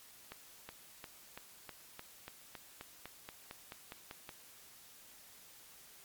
accelerating click train, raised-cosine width 0.3 ms, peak -29 dBFS, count 16, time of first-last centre 0.32-4.292 s, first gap 370 ms, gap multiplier 0.95, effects white hiss -58 dBFS RMS until 6.04 s + MP3 96 kbps

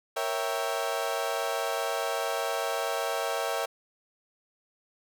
30% pulse chord, A# diminished seventh, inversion none, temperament equal, 466.2 / 554.4 / 659.3 / 784 Hz, A#4 / C#5 / E5 / G5, 0 / 0 / 0 / 0 cents, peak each -32 / -31 / -30 / -32 dBFS, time 0.16-3.66 s, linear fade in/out 10 ms, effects none

